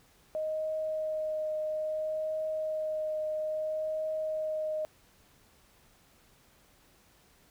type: tone with vibrato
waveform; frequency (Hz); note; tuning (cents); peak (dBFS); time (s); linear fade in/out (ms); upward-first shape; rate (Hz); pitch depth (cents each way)
sine; 622.3; D#5; 0; -30; 0.35-4.85; 0; triangle; 0.6; 13
effects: pink hiss -63 dBFS RMS until 7.5 s